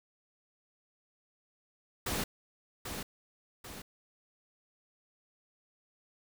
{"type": "noise with echo", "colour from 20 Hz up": "pink", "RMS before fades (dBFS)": -34, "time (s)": [2.06, 2.24], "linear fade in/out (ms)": 5, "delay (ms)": 790, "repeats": 2, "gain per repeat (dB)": -6, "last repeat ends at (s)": 3.82, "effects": []}